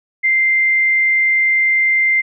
sine tone, 2090 Hz, C7, 2 cents flat, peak -11 dBFS, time 0.23-2.22 s, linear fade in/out 20 ms, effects none

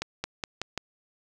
accelerating click train, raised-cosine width 0.2 ms, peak -13 dBFS, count 5, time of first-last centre 0.02-0.777 s, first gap 220 ms, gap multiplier 0.9, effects none

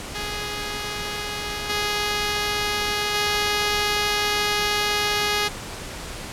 5% pulse tone with level steps, 415.3 Hz, G#4, in tune, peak -17 / -11 / -9 dBFS, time 0.14-5.49 s, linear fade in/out 20 ms, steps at 1.69 / 3.14 s, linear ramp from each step 10 ms, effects pink hiss -34 dBFS RMS until 6.32 s + low-pass 10000 Hz 12 dB/octave

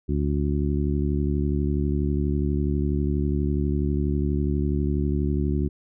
harmonic tone, 72.2 Hz, D2, 29 cents flat, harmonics 1 / 2 / 3 / 4 / 5, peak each -24 / -27 / -29 / -30 / -31 dBFS, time 0.08-5.69 s, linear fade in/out 20 ms, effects none

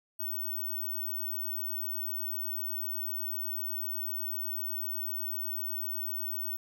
sine tone, 15804 Hz, B9, in tune, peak -32 dBFS, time 0.19-6.57 s, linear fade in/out 10 ms, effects none

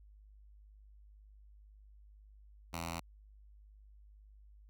5% pulse tone with notch filter, 83.8 Hz, E2, 29 cents sharp, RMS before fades -41 dBFS, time 2.73-3 s, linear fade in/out 5 ms, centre 420 Hz, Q 0.76, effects added 51 Hz sine -56 dBFS peak until 4.69 s

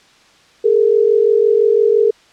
sine tone pair together, 414.1 / 460 Hz, G#4 / A#4, -5 / -23 cents, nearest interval major second, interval 182 cents, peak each -12 dBFS, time 0.64-2.11 s, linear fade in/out 10 ms, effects white hiss -49 dBFS RMS until 2.32 s + low-pass 5000 Hz 12 dB/octave

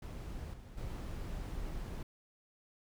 brown noise with level steps, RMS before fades -43 / -50 / -41 dBFS, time 0.02-2.03 s, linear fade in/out 5 ms, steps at 0.53 / 0.77 s, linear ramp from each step 10 ms, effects none

